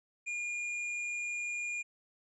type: tone with hard clipping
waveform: sine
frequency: 2422 Hz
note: D#7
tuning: 47 cents flat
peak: -36 dBFS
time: 0.26-1.83 s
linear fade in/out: 20 ms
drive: 8 dB
effects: resampled to 22050 Hz